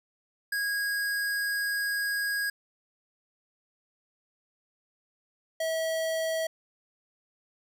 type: tone pair in turn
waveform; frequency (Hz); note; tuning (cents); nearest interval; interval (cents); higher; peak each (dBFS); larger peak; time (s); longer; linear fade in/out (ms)
square; 1644 / 646.4; G#6 / E5; -18 / -34; octave + major third; 1616; first; -28; neither; 0.52-2.5 / 5.6-6.47; first; 5
effects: none